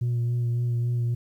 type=tone with vibrato; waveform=sine; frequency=119.9 Hz; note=A#2; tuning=49 cents sharp; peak=-20 dBFS; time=0.01-1.15 s; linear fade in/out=10 ms; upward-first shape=sine; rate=3.6 Hz; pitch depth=20 cents each way; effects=tanh soft clip ceiling -21 dBFS + 10-bit